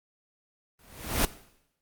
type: noise with exponential growth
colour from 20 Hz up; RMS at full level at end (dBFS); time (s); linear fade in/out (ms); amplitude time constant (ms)
pink; -21; 0.79-1.25; 2; 100
effects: noise-tail reverb RT60 0.8 s tail -17 dB re dry + Opus 24 kbps